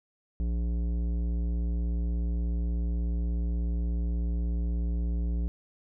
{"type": "tone with tanh clipping", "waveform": "sine", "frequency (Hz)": 58.27, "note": "A#1", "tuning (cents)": 0, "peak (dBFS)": -28, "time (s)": [0.4, 5.48], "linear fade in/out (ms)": 0, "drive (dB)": 13, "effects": []}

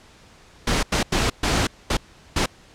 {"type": "noise bursts at uneven times", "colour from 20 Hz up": "pink", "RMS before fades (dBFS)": -20, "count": 6, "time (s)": [[0.67, 0.83], [0.92, 1.03], [1.12, 1.3], [1.43, 1.67], [1.9, 1.97], [2.36, 2.46]], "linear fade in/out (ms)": 5, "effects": ["pink hiss -50 dBFS RMS until 2.74 s", "low-pass 7000 Hz 12 dB/octave"]}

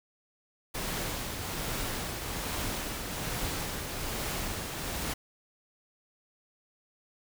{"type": "noise with tremolo", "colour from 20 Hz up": "pink", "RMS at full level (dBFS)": -33, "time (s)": [0.74, 5.14], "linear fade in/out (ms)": 10, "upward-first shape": "triangle", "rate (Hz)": 1.2, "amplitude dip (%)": 40, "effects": []}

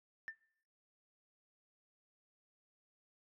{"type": "tone with exponential decay", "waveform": "sine", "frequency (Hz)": 1787, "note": "A6", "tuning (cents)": 26, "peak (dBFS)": -37, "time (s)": [0.28, 0.39], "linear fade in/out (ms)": 0, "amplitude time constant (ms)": 22, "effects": ["noise-tail reverb RT60 0.7 s tail -23 dB re dry", "tanh soft clip ceiling -35 dBFS"]}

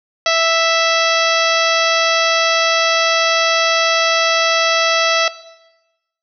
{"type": "harmonic tone", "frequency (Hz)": 659.3, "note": "E5", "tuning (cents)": 0, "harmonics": [1, 2, 3, 4, 5, 6, 7, 8, 9], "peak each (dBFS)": [-16, -19, -21, -22, -23, -24, -24, -25, -26], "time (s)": [0.26, 5.28], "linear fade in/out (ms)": 2, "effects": ["noise-tail reverb RT60 1.0 s tail -17 dB re dry"]}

